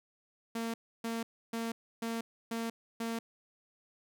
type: tone bursts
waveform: sawtooth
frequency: 228.9 Hz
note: A#3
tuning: 31 cents flat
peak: -30 dBFS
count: 6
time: 0.55-3.19 s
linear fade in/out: 5 ms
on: 190 ms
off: 300 ms
effects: none